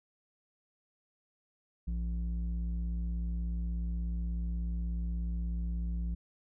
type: tone with low-pass filter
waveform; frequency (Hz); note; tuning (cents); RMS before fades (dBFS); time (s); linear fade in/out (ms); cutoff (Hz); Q
square; 58.27; A#1; 0; -34; 1.87-6.15; 10; 140; 2.3
effects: none